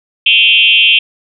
sine tone with frequency modulation, 2922 Hz, F#7, 22 cents flat, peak -5 dBFS, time 0.26-0.99 s, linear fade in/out 5 ms, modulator 203 Hz, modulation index 2, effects none

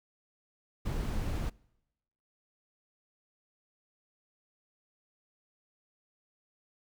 brown noise, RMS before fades -33 dBFS, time 0.85-1.5 s, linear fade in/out 10 ms, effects noise-tail reverb RT60 0.9 s tail -25 dB re dry

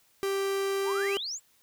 45% pulse tone with pitch glide, 392 to 396.6 Hz, G4 to G4, 0 to +20 cents, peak -27 dBFS, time 0.23-1.17 s, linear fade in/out 0 ms, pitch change +20 cents, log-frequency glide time 0.81-1.02 s
sine exponential sweep, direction up, 784 to 7790 Hz, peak -32 dBFS, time 0.84-1.4 s, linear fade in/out 50 ms
effects white hiss -65 dBFS RMS until 1.62 s

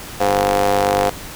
sawtooth ring-modulated tone, 98 Hz, G2, in tune, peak -7 dBFS, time 0.2-1.1 s, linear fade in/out 10 ms, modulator 613 Hz, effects pink hiss -33 dBFS RMS until 1.35 s

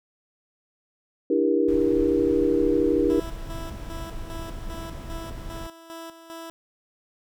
sine chord, E half-diminished seventh, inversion third, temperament just, 296.7 / 329.6 / 395.6 / 474.7 Hz, D4 / E4 / G4 / Bb4, +18 / 0 / +16 / +31 cents, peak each -24 dBFS, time 1.3-3.2 s, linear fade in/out 5 ms
brown noise, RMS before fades -35 dBFS, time 1.68-5.67 s, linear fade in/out 5 ms
15% pulse tone with tremolo, 330 Hz, E4, 2 cents sharp, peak -30 dBFS, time 3.1-6.5 s, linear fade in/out 0 ms, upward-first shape square, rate 2.5 Hz, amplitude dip 65%
effects none

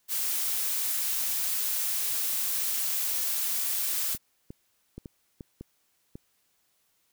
blue noise, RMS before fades -29 dBFS, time 0.08-4.18 s, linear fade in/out 50 ms
clicks, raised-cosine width 3 ms, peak -27 dBFS, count 7, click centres 4.149 / 4.505 / 4.98 / 5.058 / 5.408 / 5.61 / 6.155 s
effects white hiss -71 dBFS RMS until 7.12 s

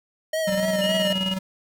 square tone with vibrato, 622.3 Hz, D#5, in tune, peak -23 dBFS, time 0.33-1.13 s, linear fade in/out 5 ms, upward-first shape triangle, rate 3.6 Hz, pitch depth 68 cents each way
square tone with tremolo, 189.5 Hz, F#3, 42 cents sharp, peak -24 dBFS, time 0.47-1.39 s, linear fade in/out 10 ms, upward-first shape square, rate 19 Hz, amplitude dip 50%
sine tone, 2879 Hz, F#7, 48 cents flat, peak -25 dBFS, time 0.81-1.34 s, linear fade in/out 10 ms
effects none

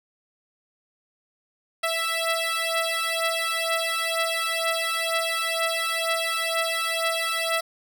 10% pulse beating tone pair, 659.3 / 661.4 Hz, E5 / E5, 0 / +6 cents, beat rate 2.1 Hz, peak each -18 dBFS, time 1.83-7.61 s, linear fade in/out 10 ms, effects none

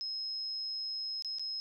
sine tone with dropouts, 5140 Hz, E8, 45 cents flat, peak -35 dBFS, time 0.01-1.6 s, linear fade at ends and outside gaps 0 ms, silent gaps 1.223-1.247 / 1.385-1.395 s, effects none

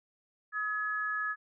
sine tone pair together, 1272 / 1697.9 Hz, D#6 / G#6, +38 / +38 cents, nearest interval perfect fourth, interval 500 cents, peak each -35 / -32 dBFS, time 0.52-1.36 s, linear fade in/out 50 ms, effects none

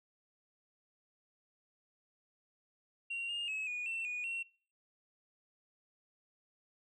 sine tone with pitch steps, 2754 / 2826 / 2573 / 2456 / 2692 / 2460 / 2726 Hz, F7 / F7 / E7 / D#7 / E7 / D#7 / F7, -25 / +20 / -43 / -23 / +36 / -20 / -43 cents, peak -34 dBFS, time 3.1-4.43 s, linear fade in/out 10 ms, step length 190 ms, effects noise-tail reverb RT60 0.4 s tail -21 dB re dry + tanh soft clip ceiling -34 dBFS

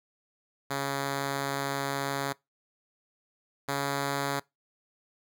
5% pulse tone pair in turn, 138.9 / 140.03 Hz, C#3 / C#3, +4 / +18 cents, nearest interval unison, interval 14 cents, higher second, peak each -18 / -17 dBFS, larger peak second, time 0.7-2.33 / 3.68-4.4 s, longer first, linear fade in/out 10 ms, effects noise-tail reverb RT60 0.2 s tail -23 dB re dry

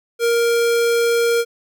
square tone, 467.9 Hz, A#4, 6 cents sharp, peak -15 dBFS, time 0.19-1.45 s, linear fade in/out 50 ms, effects none

